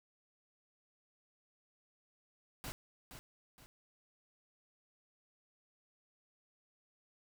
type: noise with echo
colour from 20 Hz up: pink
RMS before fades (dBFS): -44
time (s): 2.64-2.72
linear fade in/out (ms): 0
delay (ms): 470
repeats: 2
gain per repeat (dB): -8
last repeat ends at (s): 3.66
effects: none